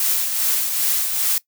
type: noise with tremolo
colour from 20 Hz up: blue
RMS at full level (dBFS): -18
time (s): 0-1.38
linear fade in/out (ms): 2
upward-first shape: triangle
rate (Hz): 2.5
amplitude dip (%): 50
effects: noise-tail reverb RT60 0.1 s tail -19 dB re dry